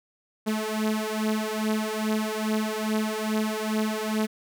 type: beating tone pair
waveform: sawtooth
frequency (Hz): 215.2 / 217.6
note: A3 / A3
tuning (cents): -38 / -19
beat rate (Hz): 2.4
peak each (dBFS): -24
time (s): 0.46-4.27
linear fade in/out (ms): 20
effects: none